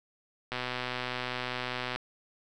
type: click train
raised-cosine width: 0.3 ms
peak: -17 dBFS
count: 181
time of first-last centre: 0.52-1.96 s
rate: 125 Hz
effects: none